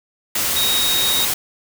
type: tone in noise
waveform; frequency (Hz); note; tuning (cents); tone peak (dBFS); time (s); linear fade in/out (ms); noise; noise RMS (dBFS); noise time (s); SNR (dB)
sine; 3763; A#7; +16; -18; 0.56-1.25; 5; white; -20; 0.35-1.34; -1
effects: none